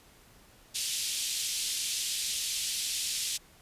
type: band-pass noise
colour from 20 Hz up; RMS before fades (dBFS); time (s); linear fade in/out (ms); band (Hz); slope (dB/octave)
pink; -33; 0.74-3.38; 20; 3100 to 11000; 24
effects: pink hiss -58 dBFS RMS until 3.61 s + resampled to 32000 Hz